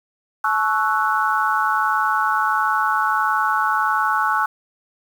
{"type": "chord", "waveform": "sine", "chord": "F# minor seventh", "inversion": "first", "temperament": "equal with one note detuned", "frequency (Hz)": [860.4, 1108.7, 1318.5, 1480], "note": ["A5", "C#6", "E6", "F#6"], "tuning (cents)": [-39, 0, 0, 0], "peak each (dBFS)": -22, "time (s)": [0.44, 4.46], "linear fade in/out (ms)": 5, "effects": ["7-bit"]}